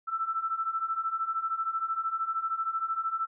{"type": "beating tone pair", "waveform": "sine", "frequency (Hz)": [1318.5, 1331.5], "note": ["E6", "E6"], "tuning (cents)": [0, 17], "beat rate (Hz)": 13, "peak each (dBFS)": [-33, -30], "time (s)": [0.07, 3.27], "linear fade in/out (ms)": 20, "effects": []}